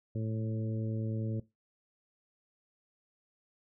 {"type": "harmonic tone with a mistuned harmonic", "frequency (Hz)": 110.3, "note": "A2", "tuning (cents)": 5, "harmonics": [1, 2, 3, 4, 5], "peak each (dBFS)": [-33, -39, -43, -45, -47], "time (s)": [0.15, 1.4], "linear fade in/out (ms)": 5, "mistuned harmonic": 1, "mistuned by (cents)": 18, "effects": ["noise-tail reverb RT60 0.2 s tail -18 dB re dry"]}